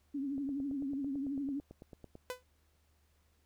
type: tone with vibrato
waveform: sine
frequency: 277.2 Hz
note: C#4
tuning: in tune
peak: -34 dBFS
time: 0.14-1.6 s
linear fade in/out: 10 ms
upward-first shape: triangle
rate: 12 Hz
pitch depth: 93 cents each way
type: click train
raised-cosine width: 2 ms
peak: -36 dBFS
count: 17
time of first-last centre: 0.38-2.154 s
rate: 9.02 Hz
type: tone with exponential decay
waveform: sawtooth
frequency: 502 Hz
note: B4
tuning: 28 cents sharp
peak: -30 dBFS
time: 2.3-2.43 s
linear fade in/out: 0 ms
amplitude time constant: 27 ms
effects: added 75 Hz sine -70 dBFS peak until 3.45 s + pink hiss -75 dBFS RMS until 3.45 s